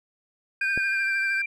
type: tone with pitch glide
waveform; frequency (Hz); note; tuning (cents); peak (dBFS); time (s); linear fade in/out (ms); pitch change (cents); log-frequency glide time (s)
sine; 2455 to 2363; D#7 to D7; -24 to +10; -26; 0.61-1.46; 5; -66; 0.75-1.1
type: tone with vibrato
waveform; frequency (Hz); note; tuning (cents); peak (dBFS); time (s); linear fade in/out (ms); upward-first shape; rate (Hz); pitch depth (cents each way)
triangle; 1572; G6; +4; -23; 0.61-1.42; 5; triangle; 13; 35
type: click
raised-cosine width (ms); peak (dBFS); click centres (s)
2; -19; 0.776
effects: none